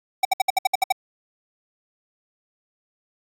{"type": "tone bursts", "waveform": "square", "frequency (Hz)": 763, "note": "G5", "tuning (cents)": -47, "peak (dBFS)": -16, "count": 9, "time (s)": [0.23, 0.923], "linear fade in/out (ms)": 5, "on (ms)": 21, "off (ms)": 63, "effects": ["AAC 48 kbps"]}